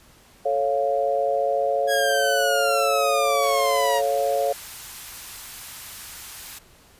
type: chord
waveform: sine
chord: A augmented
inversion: none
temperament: equal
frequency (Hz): 440 / 554.4 / 698.5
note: A4 / C#5 / E#5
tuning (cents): 0 / 0 / 0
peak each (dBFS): -27 / -22 / -24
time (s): 0.45-4.53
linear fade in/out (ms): 10
type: linear sweep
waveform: sawtooth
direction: down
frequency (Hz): 1660 to 932.3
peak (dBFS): -19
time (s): 1.87-4.02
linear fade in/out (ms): 50
type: band-stop noise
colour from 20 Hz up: white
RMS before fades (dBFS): -38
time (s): 3.42-6.59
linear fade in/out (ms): 10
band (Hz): 120 to 780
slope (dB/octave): 24
effects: pink hiss -53 dBFS RMS until 6.99 s + resampled to 32000 Hz